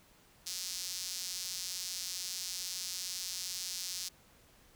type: tone with high-pass filter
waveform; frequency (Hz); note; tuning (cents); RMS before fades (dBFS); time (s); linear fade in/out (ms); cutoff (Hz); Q
sawtooth; 182.3; F#3; -25; -40; 0.46-4.09; 10; 5100; 2.1
effects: pink hiss -63 dBFS RMS until 4.75 s